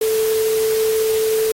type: tone in noise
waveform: sine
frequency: 440 Hz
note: A4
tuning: in tune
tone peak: -15 dBFS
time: 0.01-1.52 s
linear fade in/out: 5 ms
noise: white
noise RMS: -28 dBFS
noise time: 0.01-1.52 s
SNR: +10 dB
effects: AAC 48 kbps